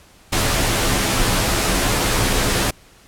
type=noise with comb filter; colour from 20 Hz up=pink; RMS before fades=-18 dBFS; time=0.32-2.71 s; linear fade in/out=10 ms; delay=13 ms; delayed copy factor=-0.65; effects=pink hiss -49 dBFS RMS until 3.07 s + low-pass 12000 Hz 12 dB/octave